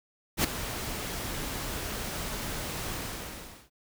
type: noise with ADSR envelope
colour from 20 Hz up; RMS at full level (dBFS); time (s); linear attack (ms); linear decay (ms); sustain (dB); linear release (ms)
pink; -22; 0.37-3.7; 71; 7; -13; 760
effects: none